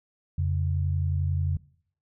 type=tone pair together; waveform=sine; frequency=87.3 / 138.58 Hz; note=F2 / C#3; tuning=0 / 0 cents; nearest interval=minor sixth; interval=800 cents; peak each=-24 / -29 dBFS; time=0.38-1.57 s; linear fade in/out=5 ms; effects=noise-tail reverb RT60 0.6 s tail -20 dB re dry